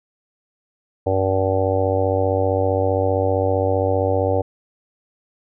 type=harmonic tone; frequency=95.3 Hz; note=G2; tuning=48 cents flat; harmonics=1 / 3 / 4 / 5 / 6 / 7 / 8 / 9; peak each=-22 / -27 / -29 / -21 / -22 / -32 / -26 / -33 dBFS; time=1.06-4.42 s; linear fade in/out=10 ms; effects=none